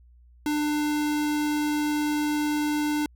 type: tone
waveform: square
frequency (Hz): 298.5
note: D4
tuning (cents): +28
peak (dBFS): -24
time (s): 0.46-3.06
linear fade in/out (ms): 2
effects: added 60 Hz sine -51 dBFS peak until 3.15 s

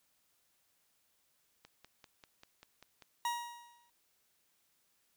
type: click train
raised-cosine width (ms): 0.2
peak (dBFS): -36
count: 8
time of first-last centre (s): 1.65-3.023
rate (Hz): 5.1
type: tone with exponential decay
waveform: 40% pulse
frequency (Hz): 950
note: A#5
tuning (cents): +33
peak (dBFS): -30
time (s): 3.25-3.9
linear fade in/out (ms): 2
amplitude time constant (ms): 140
effects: white hiss -75 dBFS RMS until 5.16 s

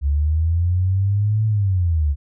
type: linear two-way sweep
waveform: sine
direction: up then down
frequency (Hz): 68.9 to 110 to 68.9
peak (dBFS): -15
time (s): 0.01-2.16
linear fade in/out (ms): 50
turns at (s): 1.46
effects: none

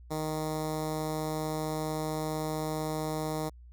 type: tone with notch filter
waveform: 10% pulse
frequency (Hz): 155.56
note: D#3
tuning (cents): 0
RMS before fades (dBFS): -33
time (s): 0.1-3.5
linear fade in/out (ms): 20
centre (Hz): 2600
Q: 0.93
effects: added 60 Hz sine -48 dBFS peak until 3.72 s

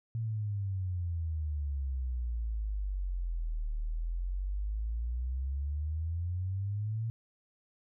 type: exponential two-way sweep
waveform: sine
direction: down then up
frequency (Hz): 115.2 to 37.37 to 115.2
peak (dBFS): -31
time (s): 0.15-7.1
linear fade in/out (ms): 0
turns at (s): 3.72
effects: none

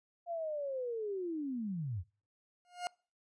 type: linear sweep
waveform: sine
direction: down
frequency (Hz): 698.5 to 77.8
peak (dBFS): -35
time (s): 0.26-2.04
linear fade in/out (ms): 50
type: tone with exponential growth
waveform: 40% pulse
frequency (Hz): 712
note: F5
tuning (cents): +33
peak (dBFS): -31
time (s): 2.65-2.87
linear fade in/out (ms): 0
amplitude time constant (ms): 47
effects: noise-tail reverb RT60 0.4 s tail -26 dB re dry + resampled to 22050 Hz

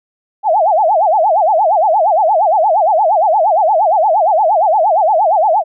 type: tone with vibrato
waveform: sine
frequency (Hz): 740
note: F#5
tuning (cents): 0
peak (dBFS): -8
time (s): 0.43-5.64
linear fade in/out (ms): 50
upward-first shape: sine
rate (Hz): 8.6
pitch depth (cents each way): 300
effects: none

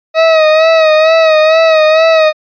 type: tone with vibrato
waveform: 40% pulse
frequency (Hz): 635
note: D#5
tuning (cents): +35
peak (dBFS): -4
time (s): 0.14-2.33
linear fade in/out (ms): 50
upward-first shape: sine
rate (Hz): 2.2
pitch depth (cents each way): 49
effects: resampled to 11025 Hz

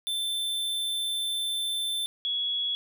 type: tone pair in turn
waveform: square / sine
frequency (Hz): 3543 / 3358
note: A7 / G#7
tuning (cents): +11 / +18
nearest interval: minor second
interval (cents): 93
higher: first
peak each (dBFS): -28 / -26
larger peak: second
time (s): 0.07-2.06 / 2.25-2.75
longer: first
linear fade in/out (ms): 0
effects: none

